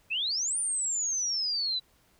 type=exponential two-way sweep; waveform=sine; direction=up then down; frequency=2487 to 9397 to 3913 Hz; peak=-27 dBFS; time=0.1-1.8 s; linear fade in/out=20 ms; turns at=0.58 s; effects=pink hiss -65 dBFS RMS until 2.19 s